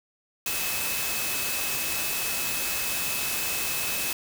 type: tone in noise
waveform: sine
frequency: 2584 Hz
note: E7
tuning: 35 cents flat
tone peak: -34 dBFS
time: 0.46-4.13 s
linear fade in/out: 2 ms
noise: white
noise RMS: -29 dBFS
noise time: 0.46-4.13 s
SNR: -8 dB
effects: none